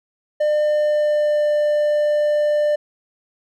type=tone with pitch glide; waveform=triangle; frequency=601 to 595.5 Hz; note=D5 to D5; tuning=+40 to +24 cents; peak=-13 dBFS; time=0.4-2.76 s; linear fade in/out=10 ms; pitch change=-16 cents; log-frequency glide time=0.67-1.5 s; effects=none